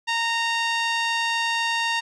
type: tone with low-pass filter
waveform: 5% pulse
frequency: 924 Hz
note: A#5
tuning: 16 cents flat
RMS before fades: -24 dBFS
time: 0.07-2.01 s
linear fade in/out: 20 ms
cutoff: 3100 Hz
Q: 0.77
effects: none